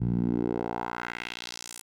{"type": "tone with band-pass filter sweep", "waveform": "10% pulse", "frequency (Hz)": 59.1, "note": "A#1", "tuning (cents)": 24, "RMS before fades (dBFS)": -31, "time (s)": [0, 1.82], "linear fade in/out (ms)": 20, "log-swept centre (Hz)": [120, 9900], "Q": 1.9, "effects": []}